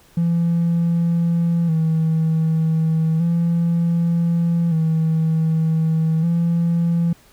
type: tone with vibrato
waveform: triangle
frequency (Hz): 164.81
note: E3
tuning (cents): 0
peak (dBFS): -12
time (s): 0.17-7.13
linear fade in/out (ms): 5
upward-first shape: square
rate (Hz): 0.33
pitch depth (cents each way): 46
effects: tanh soft clip ceiling -11 dBFS + pink hiss -52 dBFS RMS until 7.32 s